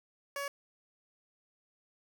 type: tone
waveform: 15% pulse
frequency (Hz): 563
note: C#5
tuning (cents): +27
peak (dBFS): -29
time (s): 0.36-0.48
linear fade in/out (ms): 2
effects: none